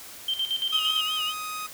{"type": "tone with tremolo", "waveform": "sine", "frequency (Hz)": 3136, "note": "G7", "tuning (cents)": 0, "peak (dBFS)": -23, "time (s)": [0.28, 1.01], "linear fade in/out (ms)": 5, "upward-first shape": "square", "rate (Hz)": 8.8, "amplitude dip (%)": 70}
{"type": "tone with vibrato", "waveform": "sine", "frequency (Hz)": 3000, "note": "F#7", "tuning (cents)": 23, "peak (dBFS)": -26, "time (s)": [0.68, 1.34], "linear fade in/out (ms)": 50, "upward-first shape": "sine", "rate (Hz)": 4.9, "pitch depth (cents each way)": 110}
{"type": "tone with pitch glide", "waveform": "sawtooth", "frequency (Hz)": [1264, 1251.6], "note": ["D#6", "D#6"], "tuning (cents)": [27, 10], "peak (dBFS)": -28, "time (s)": [0.72, 1.67], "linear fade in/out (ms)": 10, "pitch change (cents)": -17, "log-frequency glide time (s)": [0.95, 1.23]}
{"effects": ["white hiss -43 dBFS RMS until 1.73 s"]}